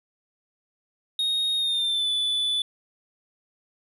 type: tone with pitch glide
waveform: triangle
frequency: 3729 to 3479 Hz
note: A#7 to A7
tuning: 0 to -20 cents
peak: -21 dBFS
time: 1.19-2.62 s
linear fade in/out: 2 ms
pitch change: -120 cents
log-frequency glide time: 1.56-2.1 s
effects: none